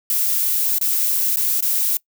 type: noise with dropouts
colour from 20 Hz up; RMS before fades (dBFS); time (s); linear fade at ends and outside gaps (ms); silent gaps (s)
violet; -19; 0.1-1.97; 1; 0.785-0.812 / 1.36-1.37 / 1.606-1.625
effects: noise-tail reverb RT60 0.1 s tail -23 dB re dry